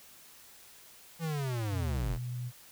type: linear sweep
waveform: square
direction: down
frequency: 168.9 to 36.33 Hz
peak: -32 dBFS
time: 1.19-2.19 s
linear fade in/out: 50 ms
type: tone with pitch glide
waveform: sine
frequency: 123.9 to 123.04 Hz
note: B2 to B2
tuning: +6 to -6 cents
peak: -34 dBFS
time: 1.7-2.52 s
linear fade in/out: 50 ms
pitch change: -12 cents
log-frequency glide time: 2.05-2.13 s
effects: white hiss -55 dBFS RMS until 2.71 s